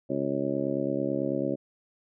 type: harmonic tone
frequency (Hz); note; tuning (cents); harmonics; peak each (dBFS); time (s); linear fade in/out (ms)
69.1; C#2; -5; 2 / 3 / 4 / 5 / 6 / 7 / 8 / 9; -37 / -35 / -31 / -32 / -37 / -42 / -32 / -39; 0.09-1.56; 20
effects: none